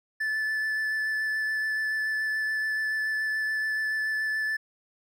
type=tone with vibrato; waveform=triangle; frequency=1745 Hz; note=A6; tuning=15 cents flat; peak=-24 dBFS; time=0.2-4.57 s; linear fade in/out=10 ms; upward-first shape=sine; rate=7 Hz; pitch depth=11 cents each way; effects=none